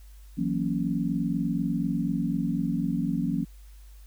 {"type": "chord", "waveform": "sine", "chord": "F# dominant seventh", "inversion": "third", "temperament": "equal", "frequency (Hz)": [164.81, 185, 233.1, 277.2], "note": ["E3", "F#3", "A#3", "C#4"], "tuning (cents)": [0, 0, 0, 0], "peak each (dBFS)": -30, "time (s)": [0.37, 3.45], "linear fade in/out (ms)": 20, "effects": ["added 50 Hz sine -45 dBFS peak until 4.06 s", "white hiss -61 dBFS RMS until 4.06 s"]}